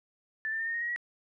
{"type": "tone with pitch steps", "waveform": "sine", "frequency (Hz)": [1760, 1785.6, 1811.6, 1837.9, 1864.7, 1891.8, 1919.3], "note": ["A6", "A6", "A#6", "A#6", "A#6", "A#6", "B6"], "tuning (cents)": [0, 25, -50, -25, 0, 25, -50], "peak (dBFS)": -30, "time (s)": [0.45, 0.961], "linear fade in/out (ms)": 0, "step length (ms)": 73, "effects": []}